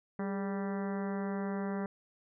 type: harmonic tone with a mistuned harmonic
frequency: 196 Hz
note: G3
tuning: in tune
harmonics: 1 / 2 / 3 / 4 / 5 / 6 / 7 / 8 / 9 / 10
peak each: -34 / -40 / -44 / -46 / -48 / -50 / -51 / -52 / -53 / -54 dBFS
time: 0.19-1.86 s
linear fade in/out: 2 ms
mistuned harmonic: 2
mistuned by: +62 cents
effects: none